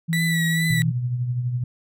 sine tone with pitch glide, 164.81 to 161.79 Hz, E3 to E3, 0 to -32 cents, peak -20 dBFS, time 0.08-0.92 s, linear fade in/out 20 ms, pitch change -32 cents, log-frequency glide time 0.42-0.71 s
35% pulse tone with vibrato, 1954 Hz, B6, 19 cents flat, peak -21 dBFS, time 0.13-0.82 s, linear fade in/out 0 ms, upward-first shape triangle, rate 2.3 Hz, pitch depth 47 cents each way
sine tone with tremolo, 123.2 Hz, B2, 4 cents flat, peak -19 dBFS, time 0.7-1.64 s, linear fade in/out 5 ms, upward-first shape triangle, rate 12 Hz, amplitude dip 55%
effects none

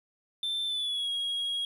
sine tone with pitch glide, 3553 to 3296 Hz, A7 to G#7, +16 to -14 cents, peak -26 dBFS, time 0.43-1.65 s, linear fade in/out 2 ms, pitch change -130 cents, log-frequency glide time 0.66-1.1 s, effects tanh soft clip ceiling -28 dBFS + 10-bit

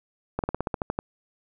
slowing click train, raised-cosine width 1 ms, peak -12 dBFS, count 10, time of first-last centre 0.39-0.989 s, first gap 48 ms, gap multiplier 1.08, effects none

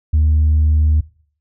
sine tone, 76.7 Hz, D#2, 24 cents flat, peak -8 dBFS, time 0.13-1.01 s, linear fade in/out 10 ms, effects noise-tail reverb RT60 0.5 s tail -22 dB re dry + tanh soft clip ceiling -8 dBFS

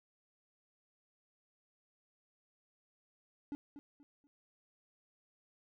triangle tone with echo, 287.3 Hz, D4, 38 cents flat, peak -36 dBFS, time 3.52-3.55 s, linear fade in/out 0 ms, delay 240 ms, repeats 3, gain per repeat -10 dB, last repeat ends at 4.27 s, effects none

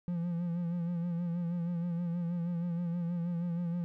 triangle tone with vibrato, 172.1 Hz, F3, 25 cents flat, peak -29 dBFS, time 0.08-3.84 s, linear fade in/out 0 ms, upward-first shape sine, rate 6.3 Hz, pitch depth 48 cents each way, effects none

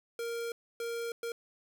square tone bursts at uneven times, 466.2 Hz, A#4, in tune, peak -35 dBFS, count 3, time 0.19-0.52 / 0.8-1.12 / 1.23-1.32 s, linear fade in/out 2 ms, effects none

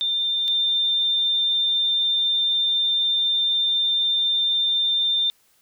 sine tone pair in turn, 3594 / 3594 Hz, A7 / A7, +36 / +36 cents, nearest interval unison, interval 0 cents, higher neither, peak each -20 / -18 dBFS, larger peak second, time 0.01-0.48 / 0.48-5.3 s, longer second, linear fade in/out 0 ms, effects white hiss -61 dBFS RMS until 5.61 s

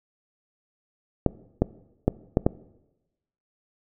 clicks, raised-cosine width 2 ms, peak -5 dBFS, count 5, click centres 1.263 / 1.62 / 2.08 / 2.371 / 2.465 s, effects noise-tail reverb RT60 1.0 s tail -20 dB re dry

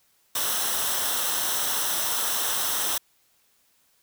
white noise with comb filter, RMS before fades -26 dBFS, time 0.35-2.98 s, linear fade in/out 5 ms, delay 0.43 ms, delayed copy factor -0.65, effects white hiss -65 dBFS RMS until 4.02 s

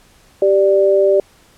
sine tone pair together, 390.7 / 589 Hz, G4 / D5, -6 / +5 cents, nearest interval perfect fifth, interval 711 cents, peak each -12 dBFS, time 0.42-1.2 s, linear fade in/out 2 ms, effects pink hiss -50 dBFS RMS until 1.57 s + low-pass 12000 Hz 12 dB/octave

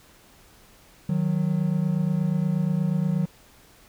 triangle tone pair together, 155.56 / 183.95 Hz, D#3 / F#3, 0 / -10 cents, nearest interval minor third, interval 290 cents, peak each -22 dBFS, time 1.09-3.26 s, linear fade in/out 5 ms, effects pink hiss -54 dBFS RMS until 3.88 s

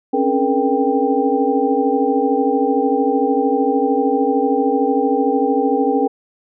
sine tone cluster, 266.9 / 280.1 / 428.6 / 479.8 / 788 Hz, C4 / C#4 / A4 / A#4 / G5, +35 / +18 / -45 / +50 / +9 cents, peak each -20 dBFS, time 0.13-6.08 s, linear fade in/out 10 ms, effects none

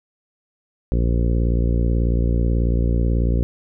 harmonic tone, 58.27 Hz, A#1, in tune, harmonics 1 / 2 / 3 / 4 / 5 / 6 / 7 / 8 / 9, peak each -17 / -23 / -27 / -29 / -31 / -33 / -34 / -35 / -36 dBFS, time 0.92-3.43 s, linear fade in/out 0 ms, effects none

